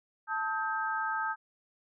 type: tone cluster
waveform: sine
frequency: 882 / 1274 / 1577 Hz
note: A5 / D#6 / G6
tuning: +4 / +41 / +10 cents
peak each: -34 / -34 / -34 dBFS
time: 0.27-1.36 s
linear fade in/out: 50 ms
effects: none